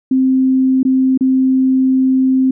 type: tone with dropouts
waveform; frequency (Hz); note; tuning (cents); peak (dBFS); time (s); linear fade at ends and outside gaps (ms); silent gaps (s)
sine; 261.6; C4; 0; -9; 0.11-2.51; 5; 0.831-0.85 / 1.176-1.208
effects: none